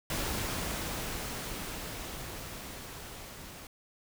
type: noise with level ramp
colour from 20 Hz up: pink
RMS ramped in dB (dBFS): -33 to -47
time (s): 0.1-3.67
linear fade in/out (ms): 2
effects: none